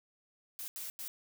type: noise bursts at uneven times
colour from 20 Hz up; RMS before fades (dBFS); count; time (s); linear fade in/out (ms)
blue; -42; 3; 0.59-0.68 / 0.76-0.9 / 0.99-1.08; 0
effects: none